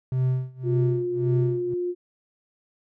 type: tone with tremolo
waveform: triangle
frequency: 128.9 Hz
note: C3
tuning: 26 cents flat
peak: -17 dBFS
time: 0.12-1.74 s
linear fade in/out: 2 ms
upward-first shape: sine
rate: 1.8 Hz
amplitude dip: 95%
type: tone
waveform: sine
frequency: 355 Hz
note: F4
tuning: 28 cents sharp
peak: -24 dBFS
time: 0.63-1.95 s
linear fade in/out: 50 ms
effects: none